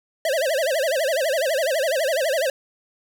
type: tone with vibrato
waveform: square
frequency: 587.3 Hz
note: D5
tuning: in tune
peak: -20 dBFS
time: 0.25-2.5 s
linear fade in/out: 2 ms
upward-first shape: sine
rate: 12 Hz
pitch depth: 230 cents each way
effects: none